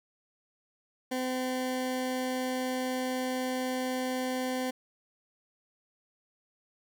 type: tone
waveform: 20% pulse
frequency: 256 Hz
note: C4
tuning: 38 cents flat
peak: -25 dBFS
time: 1.11-4.71 s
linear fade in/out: 10 ms
effects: none

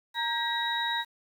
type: tone cluster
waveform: sine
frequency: 932 / 1607 / 1909 / 3823 Hz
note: A#5 / G6 / A#6 / A#7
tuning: -1 / +43 / +41 / +43 cents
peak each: -31 / -36 / -34 / -31 dBFS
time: 0.14-1.05 s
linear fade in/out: 50 ms
effects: 9-bit

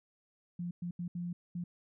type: tone bursts at uneven times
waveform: sine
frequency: 174.61 Hz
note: F3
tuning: in tune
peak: -35 dBFS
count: 5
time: 0.59-0.71 / 0.82-0.91 / 0.99-1.08 / 1.15-1.33 / 1.55-1.64 s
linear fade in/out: 5 ms
effects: none

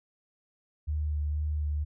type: tone with vibrato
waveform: sine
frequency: 75 Hz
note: D2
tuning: 37 cents sharp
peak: -27 dBFS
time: 0.87-1.85 s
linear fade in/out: 20 ms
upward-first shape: sine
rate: 2.1 Hz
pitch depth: 20 cents each way
effects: none

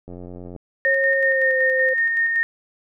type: click train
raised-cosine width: 2 ms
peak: -24 dBFS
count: 44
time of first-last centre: 0.08-0.563 s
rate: 89.1 Hz
type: tone with tremolo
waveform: sine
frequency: 1837 Hz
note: A#6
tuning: 26 cents flat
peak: -16 dBFS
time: 0.85-2.43 s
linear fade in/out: 0 ms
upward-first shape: square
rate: 5.3 Hz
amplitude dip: 30%
type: tone with pitch glide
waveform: sine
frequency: 542 to 520.5 Hz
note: C#5 to C5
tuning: -39 to -9 cents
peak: -20 dBFS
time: 0.85-1.94 s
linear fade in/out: 10 ms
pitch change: -70 cents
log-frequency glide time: 1.18-1.56 s
effects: none

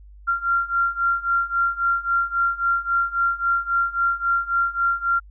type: beating tone pair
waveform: sine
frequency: 1379 / 1382.7 Hz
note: F6 / F6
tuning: -22 / -18 cents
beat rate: 3.7 Hz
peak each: -23 / -21 dBFS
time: 0.27-5.2 s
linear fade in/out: 20 ms
effects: added 50 Hz sine -42 dBFS peak until 5.3 s

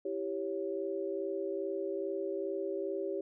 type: chord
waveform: sine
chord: C# diminished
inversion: first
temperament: equal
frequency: 329.6 / 392 / 554.4 Hz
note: E4 / G4 / C#5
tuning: 0 / 0 / 0 cents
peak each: -40 / -35 / -39 dBFS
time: 0.05-3.21 s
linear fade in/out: 5 ms
effects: none

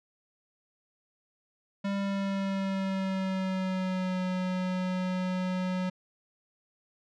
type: tone with pitch glide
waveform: square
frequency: 198.4 to 184.05 Hz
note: G3 to F#3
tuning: +21 to -9 cents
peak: -29 dBFS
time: 1.84-5.9 s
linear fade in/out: 10 ms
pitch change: -130 cents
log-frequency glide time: 1.94-4.21 s
effects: low-pass 4000 Hz 12 dB/octave

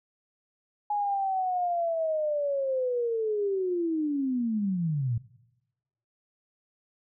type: linear sweep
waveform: sine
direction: down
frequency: 836 to 110 Hz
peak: -25 dBFS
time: 0.9-5.18 s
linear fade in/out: 5 ms
effects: noise-tail reverb RT60 1.0 s tail -21 dB re dry

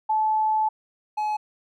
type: tone pair in turn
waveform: sine / triangle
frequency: 867 / 849.6 Hz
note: A5 / G#5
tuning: -26 / +39 cents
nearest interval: unison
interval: 35 cents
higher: first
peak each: -19 / -21 dBFS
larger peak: first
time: 0.09-0.69 / 1.17-1.37 s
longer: first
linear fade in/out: 10 ms
effects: none

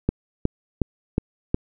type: click train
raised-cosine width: 3 ms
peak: -6 dBFS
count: 5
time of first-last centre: 0.09-1.545 s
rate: 2.75 Hz
effects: none

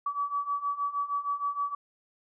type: beating tone pair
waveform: sine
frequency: 1141 / 1147.4 Hz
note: C#6 / D6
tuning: +50 / -41 cents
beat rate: 6.4 Hz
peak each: -33 / -30 dBFS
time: 0.06-1.75 s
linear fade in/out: 5 ms
effects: none

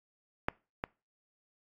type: clicks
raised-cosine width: 0.5 ms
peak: -13 / -18 dBFS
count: 2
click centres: 0.485 / 0.839 s
effects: noise-tail reverb RT60 0.3 s tail -24 dB re dry + AAC 32 kbps

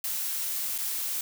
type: noise with dropouts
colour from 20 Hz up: blue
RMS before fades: -31 dBFS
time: 0.04-1.21 s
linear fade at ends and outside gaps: 2 ms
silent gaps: 0.78-0.785 s
effects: none

